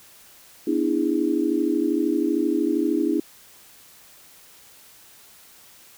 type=chord; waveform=sine; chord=E dominant seventh; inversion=second; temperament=just; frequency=247.2 / 296.7 / 329.6 / 412 Hz; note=B3 / D4 / E4 / G#4; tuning=+2 / +18 / 0 / -14 cents; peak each=-28 / -23 / -23 / -28 dBFS; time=0.67-3.2 s; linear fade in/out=5 ms; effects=white hiss -50 dBFS RMS until 5.97 s